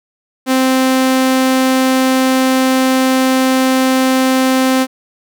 sawtooth tone, 260.8 Hz, C4, 5 cents flat, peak -6 dBFS, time 0.46-4.87 s, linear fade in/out 50 ms, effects none

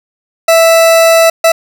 40% pulse tone bursts at uneven times, 659.3 Hz, E5, in tune, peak -3 dBFS, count 2, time 0.48-1.3 / 1.44-1.52 s, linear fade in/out 5 ms, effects none

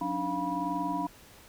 sine tone cluster, 181.2 / 283 / 304.2 / 699 / 976 Hz, F#3 / C#4 / D#4 / F5 / B5, -36 / +36 / -39 / +1 / -21 cents, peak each -39 / -35 / -36 / -37 / -32 dBFS, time 0.01-1.07 s, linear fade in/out 5 ms, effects pink hiss -54 dBFS RMS until 1.48 s

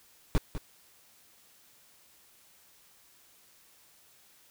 brown noise with echo, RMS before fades -23 dBFS, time 0.35-0.38 s, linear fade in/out 0 ms, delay 200 ms, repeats 1, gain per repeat -11 dB, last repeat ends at 0.58 s, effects white hiss -61 dBFS RMS until 4.5 s

